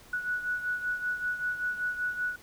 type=beating tone pair; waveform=sine; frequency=1471 / 1476.2 Hz; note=F#6 / F#6; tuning=-11 / -4 cents; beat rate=5.2 Hz; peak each=-30 / -36 dBFS; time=0.13-2.36 s; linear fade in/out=5 ms; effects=pink hiss -54 dBFS RMS until 2.42 s